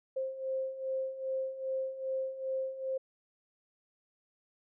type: beating tone pair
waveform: sine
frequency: 526 / 528.5 Hz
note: C5 / C5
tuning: +9 / +17 cents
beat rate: 2.5 Hz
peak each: -39 / -34 dBFS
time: 0.16-2.98 s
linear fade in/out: 10 ms
effects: none